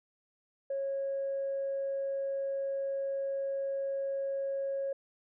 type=tone; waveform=sine; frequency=548 Hz; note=C#5; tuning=20 cents flat; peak=-30 dBFS; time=0.7-4.93 s; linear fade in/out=5 ms; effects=tanh soft clip ceiling -27 dBFS